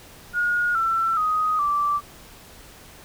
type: tone with pitch steps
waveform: sine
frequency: 1437 / 1340.8 / 1251 / 1167.2 Hz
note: F6 / E6 / D#6 / D6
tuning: +49 / +29 / +9 / -11 cents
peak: -19 dBFS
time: 0.33-2.01 s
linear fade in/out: 50 ms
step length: 420 ms
effects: pink hiss -46 dBFS RMS until 3.04 s